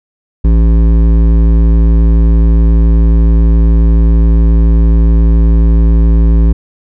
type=tone with hard clipping; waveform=sine; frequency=55.8 Hz; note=A1; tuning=25 cents sharp; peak=-6 dBFS; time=0.44-6.53 s; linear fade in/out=10 ms; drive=12 dB; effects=none